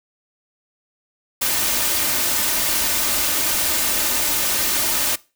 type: noise with comb filter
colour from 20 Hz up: white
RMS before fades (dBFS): -20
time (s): 1.41-5.16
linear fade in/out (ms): 10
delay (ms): 3.3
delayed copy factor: +0.5
effects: noise-tail reverb RT60 0.3 s tail -21 dB re dry